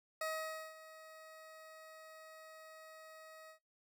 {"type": "tone with ADSR envelope", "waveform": "20% pulse", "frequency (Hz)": 634, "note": "D#5", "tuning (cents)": 32, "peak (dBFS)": -32, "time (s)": [0.21, 3.59], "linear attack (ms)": 4, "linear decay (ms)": 520, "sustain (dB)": -17, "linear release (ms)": 94, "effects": ["noise-tail reverb RT60 0.2 s tail -19 dB re dry"]}